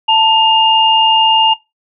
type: tone pair together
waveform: sine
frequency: 889.2 / 2823 Hz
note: A5 / F7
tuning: +18 / +18 cents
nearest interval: octave + minor sixth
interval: 2000 cents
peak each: -10 dBFS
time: 0.08-1.54 s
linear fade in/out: 10 ms
effects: noise-tail reverb RT60 0.2 s tail -18 dB re dry